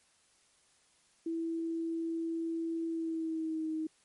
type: tone with pitch glide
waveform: sine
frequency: 329.6 to 315.4 Hz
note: E4 to D#4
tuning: 0 to +24 cents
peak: -32 dBFS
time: 1.26-3.87 s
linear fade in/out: 5 ms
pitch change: -76 cents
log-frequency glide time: 2.88-3.7 s
effects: white hiss -68 dBFS RMS until 4.04 s + MP3 48 kbps